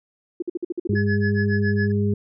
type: tone bursts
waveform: sine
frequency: 349.2 Hz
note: F4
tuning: in tune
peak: -22 dBFS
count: 8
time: 0.4-0.948 s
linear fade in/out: 5 ms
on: 23 ms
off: 52 ms
type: harmonic tone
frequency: 102 Hz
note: G#2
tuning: 31 cents flat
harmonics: 1 / 2 / 4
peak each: -21 / -22 / -26 dBFS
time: 0.89-2.14 s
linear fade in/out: 5 ms
type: tone with tremolo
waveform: triangle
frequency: 1700 Hz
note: G#6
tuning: 40 cents sharp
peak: -22 dBFS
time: 0.95-1.92 s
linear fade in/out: 10 ms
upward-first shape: sine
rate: 7.2 Hz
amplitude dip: 100%
effects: resampled to 16000 Hz